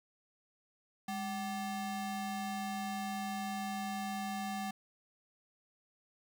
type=ring-modulated tone; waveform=square; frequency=484.5 Hz; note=B4; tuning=33 cents flat; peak=-34 dBFS; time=1.08-4.71 s; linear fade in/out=5 ms; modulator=280 Hz; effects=none